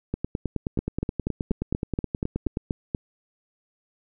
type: two click trains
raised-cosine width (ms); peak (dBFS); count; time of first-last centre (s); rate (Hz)
3; -12 / -13; 10 / 24; 0.79-2.948 / 0.14-2.571; 4.17 / 9.46
effects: none